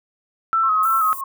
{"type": "tone with vibrato", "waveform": "sine", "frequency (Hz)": 1300, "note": "E6", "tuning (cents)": -24, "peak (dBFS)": -15, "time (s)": [0.53, 1.13], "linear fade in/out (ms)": 0, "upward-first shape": "square", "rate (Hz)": 3.1, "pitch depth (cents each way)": 41}
{"type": "tone with tremolo", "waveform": "sine", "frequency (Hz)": 1083, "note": "C#6", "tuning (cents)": -41, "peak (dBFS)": -22, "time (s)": [0.63, 1.24], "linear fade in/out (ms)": 5, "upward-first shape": "triangle", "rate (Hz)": 7, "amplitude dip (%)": 90}
{"type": "high-pass noise", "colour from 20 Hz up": "white", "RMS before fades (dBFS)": -33, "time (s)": [0.83, 1.21], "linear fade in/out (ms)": 2, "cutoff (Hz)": 9500, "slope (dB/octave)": 24}
{"effects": []}